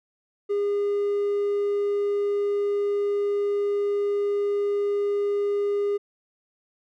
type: tone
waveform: triangle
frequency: 407 Hz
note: G#4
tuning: 35 cents flat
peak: -19 dBFS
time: 0.49-5.98 s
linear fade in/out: 20 ms
effects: tanh soft clip ceiling -15 dBFS